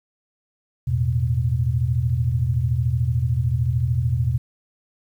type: chord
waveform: sine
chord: E suspended fourth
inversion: none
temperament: equal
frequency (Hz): 82.41 / 110 / 123.47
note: E2 / A2 / B2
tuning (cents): 0 / 0 / 0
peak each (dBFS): -24 / -25 / -20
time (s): 0.87-4.38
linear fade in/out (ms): 10
effects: 9-bit